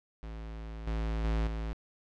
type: tone with level steps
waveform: square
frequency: 55 Hz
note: A1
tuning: in tune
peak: -40 / -31 / -28 / -34 dBFS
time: 0.23-1.73 s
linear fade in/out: 0 ms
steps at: 0.87 / 1.24 / 1.47 s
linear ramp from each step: 2 ms
effects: low-pass 4000 Hz 12 dB/octave